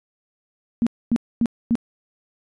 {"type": "tone bursts", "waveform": "sine", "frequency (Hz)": 233.1, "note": "A#3", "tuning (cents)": 0, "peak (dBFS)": -15, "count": 4, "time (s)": [0.82, 1.754], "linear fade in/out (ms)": 0, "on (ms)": 46, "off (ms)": 250, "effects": ["resampled to 22050 Hz"]}